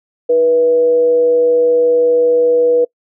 sine tone with frequency modulation, 486.7 Hz, B4, 25 cents flat, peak -8 dBFS, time 0.29-2.85 s, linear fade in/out 10 ms, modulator 172 Hz, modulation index 0.23, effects noise-tail reverb RT60 0.1 s tail -25 dB re dry

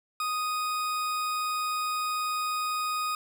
40% pulse tone, 1244.5 Hz, D#6, in tune, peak -27 dBFS, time 0.2-3.15 s, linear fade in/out 2 ms, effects none

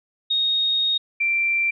sine tone pair in turn, 3729 / 2355 Hz, A#7 / D7, 0 / +4 cents, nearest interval minor sixth, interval 796 cents, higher first, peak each -18 dBFS, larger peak neither, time 0.3-0.98 / 1.2-1.71 s, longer first, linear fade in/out 10 ms, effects none

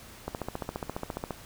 click train, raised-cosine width 1 ms, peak -18 dBFS, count 16, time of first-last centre 0.28-1.307 s, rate 14.6 Hz, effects pink hiss -49 dBFS RMS until 1.45 s

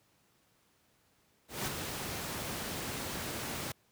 pink noise with ADSR envelope, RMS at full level -33 dBFS, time 1.48-3.72 s, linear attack 190 ms, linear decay 14 ms, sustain -5 dB, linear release 4 ms, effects pink hiss -70 dBFS RMS until 3.91 s + high-pass 80 Hz 12 dB/octave

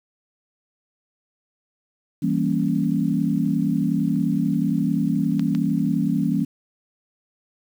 sine chord, E diminished seventh, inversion none, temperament equal, 164.81 / 196 / 233.1 / 277.2 Hz, E3 / G3 / Bb3 / Db4, 0 / 0 / 0 / 0 cents, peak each -24 dBFS, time 2.22-6.45 s, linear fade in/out 10 ms
clicks, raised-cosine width 0.2 ms, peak -18 dBFS, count 2, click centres 5.395 / 5.55 s
effects 8-bit

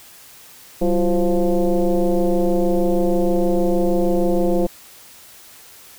sine tone with frequency modulation, 164.81 Hz, E3, in tune, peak -14 dBFS, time 0.81-4.67 s, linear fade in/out 10 ms, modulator 178 Hz, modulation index 2.4, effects white hiss -44 dBFS RMS until 5.98 s

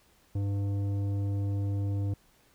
triangle tone with tanh clipping, 100 Hz, G2, 35 cents sharp, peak -29 dBFS, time 0.35-2.14 s, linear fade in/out 5 ms, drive 15 dB, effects pink hiss -64 dBFS RMS until 2.54 s

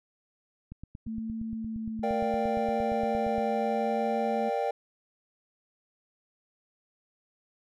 click train, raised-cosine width 5 ms, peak -29 dBFS, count 24, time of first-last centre 0.72-3.382 s, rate 8.64 Hz
sine tone with vibrato, 222.2 Hz, A3, 17 cents sharp, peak -32 dBFS, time 1.06-4.5 s, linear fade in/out 20 ms, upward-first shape triangle, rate 0.72 Hz, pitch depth 15 cents each way
triangle chord, G minor seventh, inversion first, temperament equal, 466.2 / 587.3 / 698.5 / 784 Hz, Bb4 / D5 / F5 / G5, 0 / 0 / 0 / 0 cents, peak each -30 / -30 / -34 / -29 dBFS, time 2.03-4.71 s, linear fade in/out 5 ms
effects none

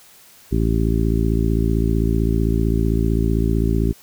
harmonic tone, 55.6 Hz, A1, 19 cents sharp, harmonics 1 / 2 / 3 / 4 / 5 / 6 / 7, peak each -19 / -22 / -24 / -25 / -26 / -27 / -27 dBFS, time 0.51-3.93 s, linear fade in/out 20 ms, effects white hiss -48 dBFS RMS until 4.02 s

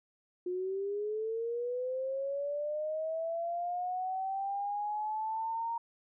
sine linear sweep, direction up, 355.7 to 932.3 Hz, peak -32 dBFS, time 0.46-5.78 s, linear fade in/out 5 ms, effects none

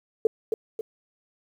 sine tone with echo, 442.6 Hz, A4, 10 cents sharp, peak -15 dBFS, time 0.25-0.27 s, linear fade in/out 2 ms, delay 270 ms, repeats 2, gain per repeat -6 dB, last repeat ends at 0.81 s, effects 9-bit

